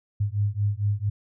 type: beating tone pair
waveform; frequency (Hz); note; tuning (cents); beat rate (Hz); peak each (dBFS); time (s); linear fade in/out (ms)
sine; 100.6 / 105; G2 / G#2; +45 / +19; 4.4; -25; 0.2-1.1; 10
effects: none